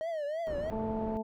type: tone with vibrato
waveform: triangle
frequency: 622.3 Hz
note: D#5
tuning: in tune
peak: -30 dBFS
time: 0.01-0.7 s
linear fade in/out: 0 ms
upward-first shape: triangle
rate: 3.1 Hz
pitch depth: 170 cents each way
type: low-pass noise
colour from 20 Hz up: pink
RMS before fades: -41 dBFS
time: 0.47-1.17 s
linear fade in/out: 0 ms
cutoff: 760 Hz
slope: 12 dB/octave
type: harmonic tone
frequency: 220 Hz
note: A3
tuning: in tune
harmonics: 1 / 2 / 3 / 4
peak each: -34 / -37 / -39 / -40 dBFS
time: 0.71-1.23 s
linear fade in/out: 20 ms
effects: none